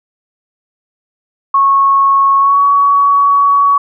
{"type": "tone with pitch glide", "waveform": "sine", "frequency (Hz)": [1100, 1126.4], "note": ["C#6", "C#6"], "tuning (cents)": [-14, 27], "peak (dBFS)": -6, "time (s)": [1.54, 3.78], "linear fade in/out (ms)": 5, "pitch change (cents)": 41, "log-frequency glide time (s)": [2.39, 2.59], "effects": []}